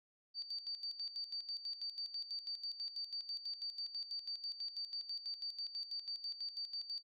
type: tone with tremolo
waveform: sine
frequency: 4613 Hz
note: D8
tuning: 32 cents flat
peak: -39 dBFS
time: 0.34-7.03 s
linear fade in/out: 50 ms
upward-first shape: square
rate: 6.1 Hz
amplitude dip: 70%
effects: none